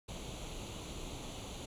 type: noise with comb filter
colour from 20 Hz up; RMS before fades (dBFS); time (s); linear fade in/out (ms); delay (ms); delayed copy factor
pink; -44; 0.08-1.66; 10; 0.29; +0.7
effects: low-pass 9000 Hz 12 dB/octave